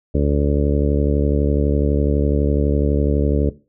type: harmonic tone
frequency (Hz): 72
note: D2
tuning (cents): -34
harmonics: 1 / 2 / 3 / 4 / 5 / 6 / 7 / 8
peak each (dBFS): -18 / -21 / -24 / -22 / -28 / -24 / -28 / -29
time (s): 0.14-3.5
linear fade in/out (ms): 10
effects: noise-tail reverb RT60 0.3 s tail -17 dB re dry